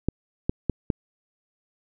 clicks, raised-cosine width 3 ms, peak -9 dBFS, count 4, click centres 0.086 / 0.495 / 0.697 / 0.902 s, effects none

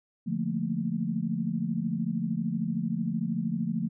sine chord, Bb major seventh, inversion first, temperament equal with one note detuned, 145.9 / 174.61 / 220 / 233.1 Hz, D3 / F3 / A3 / Bb3, -11 / 0 / 0 / 0 cents, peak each -36 / -31 / -31 / -34 dBFS, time 0.26-3.89 s, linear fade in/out 20 ms, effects none

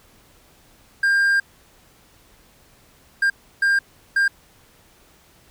triangle tone bursts at uneven times, 1600 Hz, G6, 35 cents sharp, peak -13 dBFS, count 4, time 1.03-1.4 / 3.22-3.3 / 3.62-3.79 / 4.16-4.28 s, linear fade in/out 5 ms, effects pink hiss -54 dBFS RMS until 5.5 s

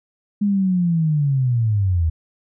sine linear sweep, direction down, 207.7 to 77.6 Hz, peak -15 dBFS, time 0.41-2.1 s, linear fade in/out 10 ms, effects none

